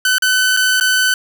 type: tone with dropouts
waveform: sawtooth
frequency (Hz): 1511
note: F#6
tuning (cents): +36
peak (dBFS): -8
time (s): 0.05-1.14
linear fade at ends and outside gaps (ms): 2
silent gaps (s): 0.183-0.222 / 0.566-0.571 / 0.8-0.809
effects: 7-bit